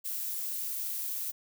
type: noise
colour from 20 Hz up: violet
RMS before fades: -35 dBFS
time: 0.04-1.32 s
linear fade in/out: 20 ms
effects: none